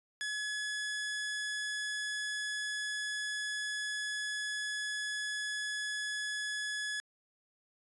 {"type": "tone", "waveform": "sawtooth", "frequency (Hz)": 1697, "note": "G#6", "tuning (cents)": 37, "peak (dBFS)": -31, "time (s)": [0.21, 7], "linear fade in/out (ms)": 0, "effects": ["resampled to 24000 Hz"]}